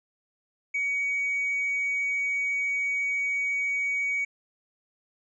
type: tone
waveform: triangle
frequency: 2253 Hz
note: C#7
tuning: 28 cents sharp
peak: -22 dBFS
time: 0.74-4.25 s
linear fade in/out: 10 ms
effects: tanh soft clip ceiling -21 dBFS + resampled to 22050 Hz